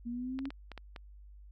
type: exponential sweep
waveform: sine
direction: up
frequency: 233.8 to 276.7 Hz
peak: -35 dBFS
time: 0.05-0.5 s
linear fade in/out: 20 ms
type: clicks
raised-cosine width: 0.3 ms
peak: -28 dBFS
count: 6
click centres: 0.39 / 0.455 / 0.505 / 0.717 / 0.777 / 0.962 s
effects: added 50 Hz sine -50 dBFS peak until 1.51 s